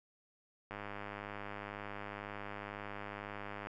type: click train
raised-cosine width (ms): 0.5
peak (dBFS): -28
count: 303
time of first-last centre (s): 0.71-3.671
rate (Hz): 102
effects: none